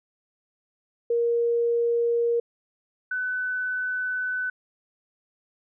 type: tone pair in turn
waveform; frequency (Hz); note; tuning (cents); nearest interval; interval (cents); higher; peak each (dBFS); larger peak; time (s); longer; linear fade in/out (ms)
sine; 470 / 1503; A#4 / F#6; +14 / +27; octave + minor sixth; 2013; second; -20 / -25; first; 1.1-2.4 / 3.11-4.5; second; 5
effects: none